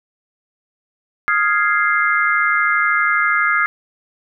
sine chord, F minor seventh, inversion third, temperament equal, 1244.5 / 1396.9 / 1661.2 / 2093 Hz, Eb6 / F6 / Ab6 / C7, 0 / 0 / 0 / 0 cents, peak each -19 dBFS, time 1.28-3.66 s, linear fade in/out 0 ms, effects none

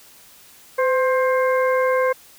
harmonic tone with a mistuned harmonic, 529 Hz, C5, 19 cents sharp, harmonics 1 / 2 / 3 / 4, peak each -17 / -23 / -27 / -29 dBFS, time 0.78-2.13 s, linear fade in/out 10 ms, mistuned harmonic 1, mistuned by -54 cents, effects white hiss -48 dBFS RMS until 2.38 s

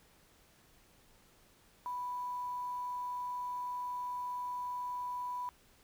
sine tone with quantisation, 987.8 Hz, B5, in tune, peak -36 dBFS, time 1.86-5.49 s, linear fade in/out 0 ms, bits 10, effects pink hiss -65 dBFS RMS until 5.83 s

